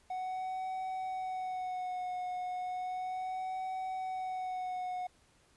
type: tone with vibrato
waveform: triangle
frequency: 740 Hz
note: F#5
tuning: in tune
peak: -33 dBFS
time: 0.1-5.07 s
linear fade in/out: 5 ms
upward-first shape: sine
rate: 0.34 Hz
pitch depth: 29 cents each way
effects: pink hiss -67 dBFS RMS until 5.56 s + resampled to 24000 Hz